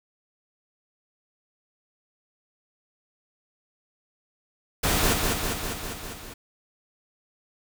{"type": "noise with echo", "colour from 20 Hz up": "pink", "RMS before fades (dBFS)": -23, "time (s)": [4.83, 5.14], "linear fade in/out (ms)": 10, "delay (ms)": 200, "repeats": 6, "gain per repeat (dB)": -3, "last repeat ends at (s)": 6.34, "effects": []}